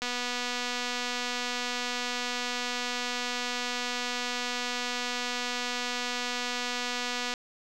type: click train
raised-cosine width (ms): 0.2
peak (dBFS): -15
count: 1794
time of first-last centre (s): 0.02-7.338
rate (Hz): 245
effects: none